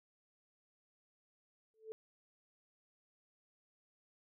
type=tone with exponential growth; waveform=sine; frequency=440 Hz; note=A4; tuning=in tune; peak=-39 dBFS; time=1.74-1.92 s; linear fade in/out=0 ms; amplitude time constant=38 ms; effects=none